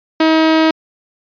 sawtooth tone, 318.6 Hz, D#4, 41 cents sharp, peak -5 dBFS, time 0.2-0.71 s, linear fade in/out 5 ms, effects resampled to 11025 Hz

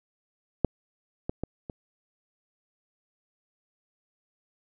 clicks, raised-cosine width 2 ms, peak -7 / -16 / -17 / -23 dBFS, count 4, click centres 0.647 / 1.295 / 1.436 / 1.698 s, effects none

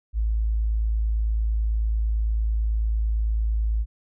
sine tone, 54.5 Hz, A1, 16 cents flat, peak -20 dBFS, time 0.13-3.86 s, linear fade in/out 50 ms, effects none

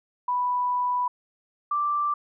sine tone pair in turn, 987.8 / 1174.7 Hz, B5 / D6, 0 / 0 cents, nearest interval minor third, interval 300 cents, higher second, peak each -22 dBFS, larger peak neither, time 0.28-1.08 / 1.71-2.14 s, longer first, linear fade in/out 5 ms, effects none

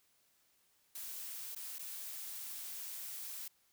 blue noise with dropouts, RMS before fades -45 dBFS, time 0.95-3.48 s, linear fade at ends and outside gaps 5 ms, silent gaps 1.55-1.561 / 1.785-1.792 s, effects white hiss -73 dBFS RMS until 3.72 s

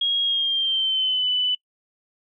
sine tone with pitch glide, 3282 to 2992 Hz, G#7 to F#7, -21 to +19 cents, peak -19 dBFS, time 0.01-1.55 s, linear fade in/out 5 ms, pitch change -160 cents, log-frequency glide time 0.23-1.28 s, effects noise-tail reverb RT60 0.1 s tail -25 dB re dry

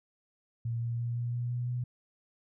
sine tone with pitch steps, 116.54 / 117.62 / 118.71 / 119.82 / 120.93 / 122.05 / 123.18 Hz, A#2 / A#2 / A#2 / A#2 / B2 / B2 / B2, 0 / +16 / +32 / +48 / -36 / -20 / -4 cents, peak -30 dBFS, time 0.65-1.84 s, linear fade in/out 5 ms, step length 170 ms, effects none

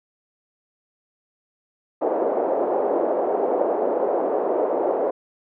white band-pass noise, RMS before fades -22 dBFS, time 2.01-5.11 s, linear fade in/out 10 ms, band 370 to 640 Hz, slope 24 dB/octave, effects none

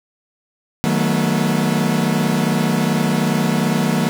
40% pulse chord, B dominant seventh, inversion first, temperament equal with one note detuned, 155.56 / 185 / 220 / 242.6 Hz, D#3 / F#3 / A3 / B3, 0 / 0 / 0 / -31 cents, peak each -20 / -20 / -20 / -21 dBFS, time 0.84-4.09 s, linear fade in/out 0 ms, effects none

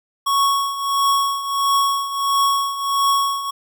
square tone with tremolo, 1108.7 Hz, C#6, in tune, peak -14 dBFS, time 0.26-3.51 s, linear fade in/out 10 ms, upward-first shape triangle, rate 1.5 Hz, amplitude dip 75%, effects none

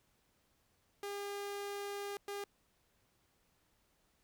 sawtooth tone bursts at uneven times, 403.8 Hz, G#4, 49 cents flat, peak -36 dBFS, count 2, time 1.03-2.17 / 2.28-2.44 s, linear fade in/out 2 ms, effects pink hiss -75 dBFS RMS until 4.23 s

